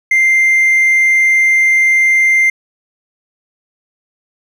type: tone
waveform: triangle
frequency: 2093 Hz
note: C7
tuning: in tune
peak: -5 dBFS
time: 0.11-2.5 s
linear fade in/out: 5 ms
effects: tanh soft clip ceiling -2 dBFS